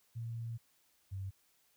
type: tone pair in turn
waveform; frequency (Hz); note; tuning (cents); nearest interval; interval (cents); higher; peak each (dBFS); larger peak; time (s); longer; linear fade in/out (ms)
sine; 115.6 / 96.34; A#2 / G2; -14 / -30; minor third; 316; first; -38 / -38; neither; 0.15-0.58 / 1.11-1.31; first; 20
effects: white hiss -72 dBFS RMS until 1.76 s